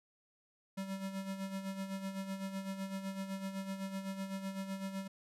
square tone with tremolo, 193.3 Hz, G3, 24 cents flat, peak -37 dBFS, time 0.77-5.08 s, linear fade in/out 10 ms, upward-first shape sine, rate 7.9 Hz, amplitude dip 60%, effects resampled to 32000 Hz

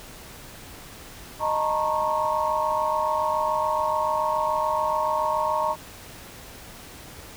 sine tone cluster, 619 / 900 / 947 / 1092 Hz, D#5 / A5 / A#5 / C#6, -9 / +39 / +27 / -26 cents, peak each -27 dBFS, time 1.39-5.76 s, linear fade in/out 50 ms, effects pink hiss -43 dBFS RMS until 7.36 s

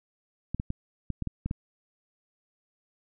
clicks, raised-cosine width 5 ms, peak -18 dBFS, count 8, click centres 0.546 / 0.599 / 0.704 / 1.103 / 1.223 / 1.273 / 1.46 / 1.511 s, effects none

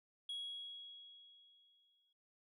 sine tone with exponential decay, 3322 Hz, G#7, in tune, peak -38 dBFS, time 0.29-2.13 s, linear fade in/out 5 ms, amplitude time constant 400 ms, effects tanh soft clip ceiling -40 dBFS

